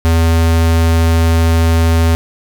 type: tone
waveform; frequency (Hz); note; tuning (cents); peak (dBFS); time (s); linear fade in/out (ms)
square; 82.41; E2; 0; -9; 0.05-2.15; 0
effects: none